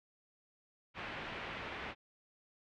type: low-pass noise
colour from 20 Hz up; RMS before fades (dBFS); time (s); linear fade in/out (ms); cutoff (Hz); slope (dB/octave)
white; -44; 0.94-1.95; 50; 2700; 24
effects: none